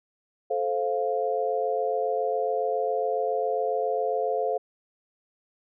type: chord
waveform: sine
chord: F major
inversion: first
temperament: just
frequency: 436.5 / 523.8 / 698.5 Hz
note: A4 / C5 / F5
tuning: -14 / +2 / 0 cents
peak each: -28 dBFS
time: 0.5-4.58 s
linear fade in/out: 10 ms
effects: none